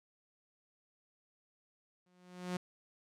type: tone with exponential growth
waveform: sawtooth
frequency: 180 Hz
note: F#3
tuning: 47 cents flat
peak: -30 dBFS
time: 2.06-2.57 s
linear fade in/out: 5 ms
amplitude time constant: 110 ms
effects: low-pass 9000 Hz 12 dB/octave